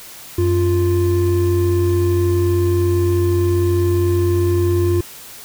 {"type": "tone pair together", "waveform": "triangle", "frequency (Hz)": [92.49, 349.2], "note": ["F#2", "F4"], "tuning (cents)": [0, 0], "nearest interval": "octave + major seventh", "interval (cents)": 2300, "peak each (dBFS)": -14, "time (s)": [0.38, 5.01], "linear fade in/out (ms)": 5, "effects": ["white hiss -37 dBFS RMS until 5.44 s"]}